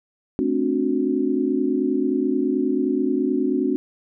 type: chord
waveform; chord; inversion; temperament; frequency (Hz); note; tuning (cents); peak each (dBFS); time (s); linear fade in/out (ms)
sine; D dominant seventh; second; just; 220.2 / 264.3 / 293.7 / 367.1; A3 / C4 / D4 / F#4; +2 / +18 / 0 / -14; -28 / -22 / -24 / -24; 0.39-3.76; 0
effects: none